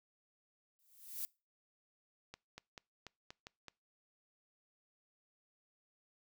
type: noise with exponential growth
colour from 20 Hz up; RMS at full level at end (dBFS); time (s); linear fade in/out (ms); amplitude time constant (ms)
violet; -38; 0.79-1.25; 0; 100
type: clicks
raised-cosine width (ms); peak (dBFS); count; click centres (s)
0.2; -31; 7; 2.34 / 2.58 / 2.778 / 3.067 / 3.305 / 3.469 / 3.683
effects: noise-tail reverb RT60 0.3 s tail -25 dB re dry